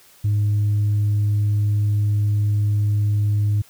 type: tone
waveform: sine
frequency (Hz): 103.83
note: G#2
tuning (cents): 0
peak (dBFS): -14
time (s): 0.24-3.62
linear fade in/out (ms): 10
effects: tanh soft clip ceiling -14 dBFS + white hiss -51 dBFS RMS until 3.69 s